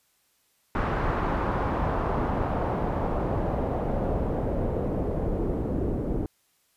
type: noise with low-pass filter sweep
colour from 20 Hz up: pink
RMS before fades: -27 dBFS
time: 0.75-6.26 s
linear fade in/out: 0 ms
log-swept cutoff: 1300 to 390 Hz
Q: 1.4
effects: white hiss -68 dBFS RMS until 6.76 s + resampled to 32000 Hz